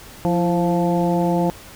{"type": "harmonic tone with a mistuned harmonic", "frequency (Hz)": 174.61, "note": "F3", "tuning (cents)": 0, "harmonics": [1, 2, 3, 4, 5], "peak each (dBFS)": [-19, -22, -24, -25, -26], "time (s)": [0.25, 1.5], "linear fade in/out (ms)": 0, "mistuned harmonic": 2, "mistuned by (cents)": -58, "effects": ["pink hiss -41 dBFS RMS until 1.75 s"]}